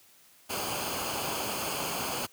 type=noise with comb filter; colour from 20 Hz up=pink; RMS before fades=-33 dBFS; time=0.49-2.27 s; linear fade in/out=20 ms; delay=0.53 ms; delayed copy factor=-0.65; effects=white hiss -59 dBFS RMS until 2.32 s + high-pass 80 Hz 12 dB/octave